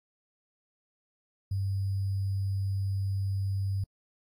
sine tone with sample-and-hold, 97.5 Hz, G2, 9 cents flat, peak -27 dBFS, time 1.51-3.84 s, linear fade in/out 5 ms, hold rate 4900 Hz, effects AAC 48 kbps

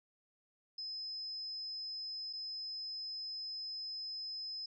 sine tone with dropouts, 5100 Hz, D#8, 42 cents sharp, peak -40 dBFS, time 0.78-4.66 s, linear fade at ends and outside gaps 5 ms, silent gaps 2.329-2.333 s, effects none

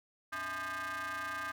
40% pulse ring-modulated tone, 184.7 Hz, F#3, 3 cents flat, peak -33 dBFS, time 0.32-1.52 s, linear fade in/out 10 ms, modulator 1400 Hz, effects none

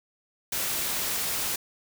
white noise, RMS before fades -29 dBFS, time 0.52-1.56 s, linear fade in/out 5 ms, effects none

